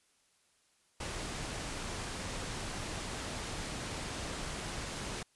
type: low-pass noise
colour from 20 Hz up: pink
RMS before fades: -40 dBFS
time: 1-5.23 s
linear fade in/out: 5 ms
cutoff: 10000 Hz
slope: 24 dB/octave
effects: white hiss -71 dBFS RMS until 5.35 s + resampled to 24000 Hz